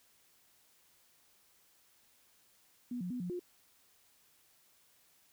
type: tone with pitch steps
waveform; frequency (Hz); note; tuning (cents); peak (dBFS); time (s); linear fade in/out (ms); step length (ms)
sine; 244.5 / 179.3 / 248.6 / 178.1 / 356.1; B3 / F3 / B3 / F3 / F4; -17 / +46 / +12 / +34 / +34; -36; 2.91-3.395; 5; 97
effects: white hiss -68 dBFS RMS until 5.32 s